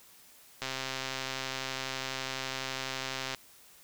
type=click train; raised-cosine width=0.2 ms; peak=-17 dBFS; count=361; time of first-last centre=0.62-3.347 s; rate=132 Hz; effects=white hiss -57 dBFS RMS until 3.83 s